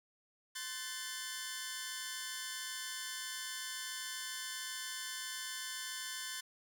10% pulse chord, F# diminished, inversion second, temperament equal with one note detuned, 1046.5 / 1519 / 1760 Hz, C6 / F#6 / A6, 0 / +45 / 0 cents, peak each -40 / -37 / -34 dBFS, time 0.55-6.41 s, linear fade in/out 10 ms, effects none

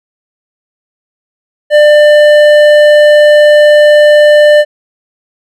sine tone with hard clipping, 596 Hz, D5, 25 cents sharp, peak -3 dBFS, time 1.7-4.65 s, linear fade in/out 50 ms, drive 10 dB, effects none

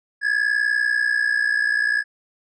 triangle ring-modulated tone, 1686 Hz, G#6, 26 cents sharp, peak -13 dBFS, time 0.21-2.04 s, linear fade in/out 50 ms, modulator 30.2 Hz, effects resampled to 22050 Hz

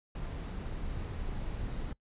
brown noise, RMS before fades -37 dBFS, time 0.15-1.93 s, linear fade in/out 5 ms, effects noise-tail reverb RT60 0.1 s tail -23 dB re dry + resampled to 8000 Hz

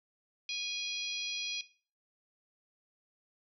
harmonic tone, 824 Hz, G#5, 14 cents flat, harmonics 3 / 4 / 5 / 6 / 7, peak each -38 / -40 / -42 / -44 / -45 dBFS, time 0.49-1.61 s, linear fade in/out 2 ms, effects noise-tail reverb RT60 0.4 s tail -17 dB re dry

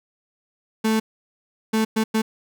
35% pulse tone bursts at uneven times, 220 Hz, A3, in tune, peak -16 dBFS, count 4, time 0.84-1 / 1.73-1.85 / 1.96-2.04 / 2.14-2.22 s, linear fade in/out 10 ms, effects none

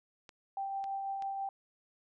clicks, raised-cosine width 0.2 ms, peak -33 dBFS, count 3, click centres 0.292 / 0.841 / 1.223 s
sine tone with tremolo, 784 Hz, G5, in tune, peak -33 dBFS, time 0.57-1.49 s, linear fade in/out 2 ms, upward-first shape triangle, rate 6.1 Hz, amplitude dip 30%
effects none

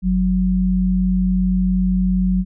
sine tone pair together, 47.8 / 185 Hz, G1 / F#3, -43 / 0 cents, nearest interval octave + major seventh, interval 2343 cents, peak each -20 / -15 dBFS, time 0.02-2.45 s, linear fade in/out 50 ms, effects none

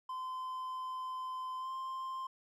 triangle tone with pitch glide, 1029 to 1048.8 Hz, C6 to C6, -29 to +4 cents, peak -36 dBFS, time 0.09-2.27 s, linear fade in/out 5 ms, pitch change +33 cents, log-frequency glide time 1.59-1.69 s, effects none

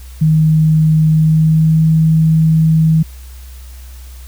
sine tone with pitch glide, 156.8 to 159.54 Hz, D#3 to D#3, +14 to +44 cents, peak -7 dBFS, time 0.21-3.03 s, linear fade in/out 10 ms, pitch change +30 cents, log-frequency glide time 1.07-1.9 s, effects added 63 Hz sine -30 dBFS peak until 4.27 s + white hiss -43 dBFS RMS until 4.27 s

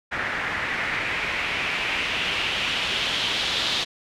white noise with low-pass filter sweep, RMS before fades -26 dBFS, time 0.11-3.85 s, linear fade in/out 20 ms, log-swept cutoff 1800 to 3700 Hz, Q 2.9, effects none

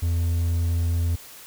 triangle tone, 84.7 Hz, E2, 48 cents sharp, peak -18 dBFS, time 0.02-1.16 s, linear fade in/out 10 ms, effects white hiss -44 dBFS RMS until 1.46 s

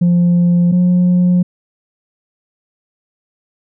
sine tone pair in turn, 174.61 / 179 Hz, F3 / F3, 0 / +43 cents, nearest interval unison, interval 43 cents, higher second, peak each -6 dBFS, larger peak neither, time 0.01-0.72 / 0.72-1.43 s, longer neither, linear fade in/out 10 ms, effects tanh soft clip ceiling -7 dBFS

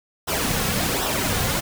pink noise with flanger, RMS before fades -23 dBFS, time 0.27-1.61 s, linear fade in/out 20 ms, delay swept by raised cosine 0.44 to 3.34 ms, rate 1.3 Hz, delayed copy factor -0.6, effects none

